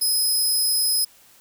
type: tone with amplitude modulation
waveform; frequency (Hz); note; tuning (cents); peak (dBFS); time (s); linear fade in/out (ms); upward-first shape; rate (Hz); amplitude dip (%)
15% pulse; 5090; D#8; +39; -11; 0.01-1.05; 10; sine; 233; 45
effects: white hiss -53 dBFS RMS until 1.4 s